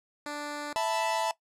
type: tone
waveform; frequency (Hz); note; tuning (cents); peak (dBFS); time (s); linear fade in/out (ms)
10% pulse; 293.7; D4; 0; -26; 0.26-0.73; 2
type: chord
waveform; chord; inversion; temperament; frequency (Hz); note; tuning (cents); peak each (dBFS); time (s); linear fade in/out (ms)
45% pulse; E suspended fourth; none; equal; 659.3 / 880 / 987.8; E5 / A5 / B5; 0 / 0 / 0; -31 / -30 / -34; 0.76-1.31; 0
effects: noise-tail reverb RT60 0.1 s tail -18 dB re dry + low-pass 10000 Hz 12 dB/octave